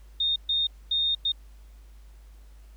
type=tone bursts at uneven times; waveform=sine; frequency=3673 Hz; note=A#7; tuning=26 cents flat; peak=-22 dBFS; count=4; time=0.2-0.36 / 0.49-0.67 / 0.91-1.15 / 1.25-1.32 s; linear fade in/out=5 ms; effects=added 51 Hz sine -46 dBFS peak until 2.76 s + pink hiss -63 dBFS RMS until 2.76 s